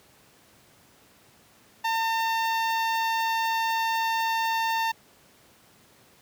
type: tone with notch filter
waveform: sawtooth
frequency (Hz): 904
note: A5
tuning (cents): +47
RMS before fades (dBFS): -26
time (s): 1.84-4.92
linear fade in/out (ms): 10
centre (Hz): 9200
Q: 0.66
effects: pink hiss -57 dBFS RMS until 6.21 s + high-pass 100 Hz 12 dB/octave